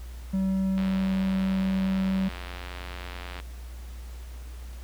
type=tone; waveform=triangle; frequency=191.1 Hz; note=G3; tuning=44 cents flat; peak=-21 dBFS; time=0.33-2.29 s; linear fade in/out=10 ms
type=click train; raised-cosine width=0.3 ms; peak=-22 dBFS; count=235; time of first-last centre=0.78-3.4 s; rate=89.3 Hz
effects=added 60 Hz sine -37 dBFS peak until 4.83 s + pink hiss -52 dBFS RMS until 4.83 s